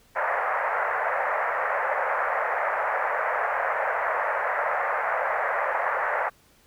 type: band-pass noise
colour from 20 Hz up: pink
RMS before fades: -26 dBFS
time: 0.15-6.3 s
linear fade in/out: 20 ms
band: 530 to 2000 Hz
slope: 48 dB/octave
effects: pink hiss -59 dBFS RMS until 6.66 s